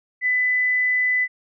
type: tone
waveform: sine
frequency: 2000 Hz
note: B6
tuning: 21 cents sharp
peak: -17 dBFS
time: 0.21-1.28 s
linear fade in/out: 50 ms
effects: none